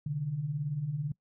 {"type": "beating tone pair", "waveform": "sine", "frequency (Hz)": [130.81, 148.81], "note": ["C3", "D3"], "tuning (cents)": [0, 23], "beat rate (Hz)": 18, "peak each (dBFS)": [-38, -31], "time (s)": [0.06, 1.12], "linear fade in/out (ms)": 5, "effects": ["noise-tail reverb RT60 0.1 s tail -23 dB re dry"]}